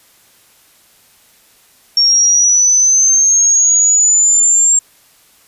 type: linear sweep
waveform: sine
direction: up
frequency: 5510 to 7459 Hz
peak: -7 dBFS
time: 1.97-4.79 s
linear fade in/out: 2 ms
effects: white hiss -49 dBFS RMS until 5.47 s + resampled to 32000 Hz